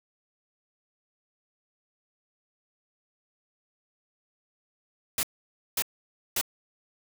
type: noise bursts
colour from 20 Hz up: white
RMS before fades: -27 dBFS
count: 3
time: 5.18-6.413 s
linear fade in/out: 2 ms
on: 51 ms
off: 540 ms
effects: none